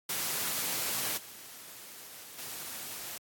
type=noise with level steps; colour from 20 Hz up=white; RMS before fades=-33 / -48 / -41 dBFS; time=0.09-3.18 s; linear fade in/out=5 ms; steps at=1.17 / 2.38 s; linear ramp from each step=10 ms; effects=high-pass 100 Hz 12 dB/octave + AAC 64 kbps